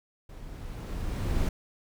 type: noise with level ramp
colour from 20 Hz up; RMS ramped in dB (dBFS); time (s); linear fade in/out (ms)
brown; -44 to -26; 0.29-1.49; 5
effects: none